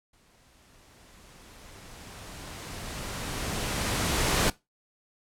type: noise with exponential growth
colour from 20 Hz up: pink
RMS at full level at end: -23 dBFS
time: 0.13-4.5 s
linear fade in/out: 5 ms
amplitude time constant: 950 ms
effects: noise-tail reverb RT60 0.2 s tail -19 dB re dry + low-pass 11000 Hz 12 dB/octave